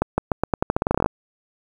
accelerating click train, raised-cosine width 1 ms, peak -4 dBFS, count 17, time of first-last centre 0.02-1.061 s, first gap 160 ms, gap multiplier 0.86, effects 7-bit

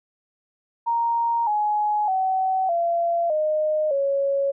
sine tone with pitch steps, 932.3 / 840.2 / 757.3 / 682.5 / 615.1 / 554.3 Hz, A#5 / G#5 / F#5 / F5 / D#5 / C#5, 0 / +20 / +40 / -40 / -20 / 0 cents, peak -19 dBFS, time 0.86-4.52 s, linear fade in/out 20 ms, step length 610 ms, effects none

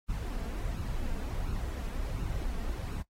brown noise with flanger, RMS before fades -34 dBFS, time 0.08-3.03 s, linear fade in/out 20 ms, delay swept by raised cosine 0.73 to 4.43 ms, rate 1.4 Hz, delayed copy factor +0.55, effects noise-tail reverb RT60 0.1 s tail -18 dB re dry + AAC 48 kbps

